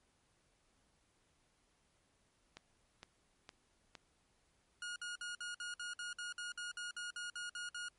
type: click train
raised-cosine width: 0.2 ms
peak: -32 dBFS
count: 4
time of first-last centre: 2.57-3.952 s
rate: 2.17 Hz
type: tone bursts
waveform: sawtooth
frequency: 1436 Hz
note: F6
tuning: 48 cents sharp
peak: -38 dBFS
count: 16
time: 4.82-7.885 s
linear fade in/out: 2 ms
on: 140 ms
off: 55 ms
effects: pink hiss -75 dBFS RMS until 7.98 s + MP3 48 kbps